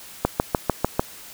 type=click train; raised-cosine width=1 ms; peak=-3 dBFS; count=6; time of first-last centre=0.25-0.995 s; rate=6.71 Hz; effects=white hiss -42 dBFS RMS until 1.33 s